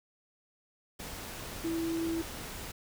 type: tone in noise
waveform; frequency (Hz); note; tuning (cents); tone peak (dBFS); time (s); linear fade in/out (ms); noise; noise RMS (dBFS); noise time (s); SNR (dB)
sine; 329.6; E4; 0; -30; 1.64-2.22; 10; pink; -42; 0.99-2.72; +9
effects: none